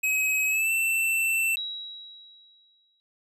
square tone with pitch glide, 2547 to 2677 Hz, D#7 to E7, +40 to +26 cents, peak -23 dBFS, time 0.03-1.56 s, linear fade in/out 10 ms, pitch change +86 cents, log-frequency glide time 0.48-0.71 s
sine tone with exponential decay, 3870 Hz, B7, 36 cents flat, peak -28 dBFS, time 1.57-3 s, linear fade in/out 0 ms, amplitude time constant 310 ms
effects none

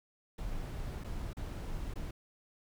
brown noise with dropouts, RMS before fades -39 dBFS, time 0.38-2.11 s, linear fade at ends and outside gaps 5 ms, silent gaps 1.038-1.043 / 1.332-1.368 / 1.939-1.956 s, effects none

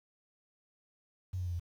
sine tone with pitch steps, 92.5 / 90.18 / 87.92 / 85.71 Hz, F#2 / F#2 / F2 / F2, 0 / -44 / +12 / -32 cents, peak -33 dBFS, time 1.33-1.598 s, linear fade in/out 10 ms, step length 67 ms, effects 10-bit

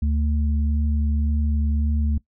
sine tone pair together, 73.42 / 222.1 Hz, D2 / A3, 0 / +16 cents, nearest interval octave + perfect fifth, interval 1916 cents, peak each -19 / -28 dBFS, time 0.02-2.18 s, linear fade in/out 5 ms, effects noise-tail reverb RT60 0.1 s tail -19 dB re dry

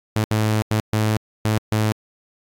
sawtooth tone bursts at uneven times, 108.3 Hz, A2, 27 cents flat, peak -13 dBFS, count 6, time 0.16-0.24 / 0.31-0.62 / 0.71-0.8 / 0.93-1.17 / 1.45-1.58 / 1.72-1.92 s, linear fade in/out 0 ms, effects AAC 64 kbps

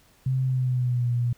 sine tone with pitch glide, 130.81 to 120.65 Hz, C3 to B2, 0 to -40 cents, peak -21 dBFS, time 0.26-1.33 s, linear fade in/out 5 ms, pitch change -140 cents, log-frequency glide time 0.44-1.1 s, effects pink hiss -59 dBFS RMS until 1.37 s

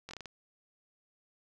slowing click train, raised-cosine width 0.2 ms, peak -26 dBFS, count 6, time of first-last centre 0.09-0.257 s, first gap 20 ms, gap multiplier 1.26, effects none

